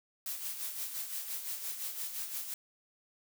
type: noise with tremolo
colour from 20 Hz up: blue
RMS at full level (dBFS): -37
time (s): 0.26-2.54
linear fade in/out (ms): 2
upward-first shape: sine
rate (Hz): 5.8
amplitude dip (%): 55
effects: none